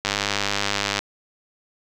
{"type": "click train", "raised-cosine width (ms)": 0.2, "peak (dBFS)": -4, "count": 96, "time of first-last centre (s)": [0.05, 0.991], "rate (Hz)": 101, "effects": []}